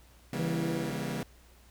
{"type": "chord", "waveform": "sawtooth", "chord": "C# diminished seventh", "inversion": "none", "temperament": "just", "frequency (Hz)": [138.59, 166.31, 199.57, 239.5], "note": ["C#3", "E3", "G3", "Bb3"], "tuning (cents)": [0, 16, 31, 47], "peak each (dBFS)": -34, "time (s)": [0.33, 1.23], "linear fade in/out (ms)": 2}
{"type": "harmonic tone", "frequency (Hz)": 165.3, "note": "E3", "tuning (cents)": 5, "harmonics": [1, 2, 3], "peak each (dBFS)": [-34, -35, -41], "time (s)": [0.39, 0.91], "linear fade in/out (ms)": 5}
{"effects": ["added 60 Hz sine -56 dBFS peak until 1.7 s", "pink hiss -61 dBFS RMS until 1.7 s"]}